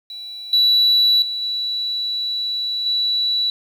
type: tone with level steps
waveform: sine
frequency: 3939 Hz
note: B7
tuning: 5 cents flat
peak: -30 / -10 / -22 / -20 / -16 dBFS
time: 0.1-3.5 s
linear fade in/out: 2 ms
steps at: 0.53 / 1.22 / 1.42 / 2.86 s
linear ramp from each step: 2 ms
effects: tanh soft clip ceiling -9 dBFS + 8-bit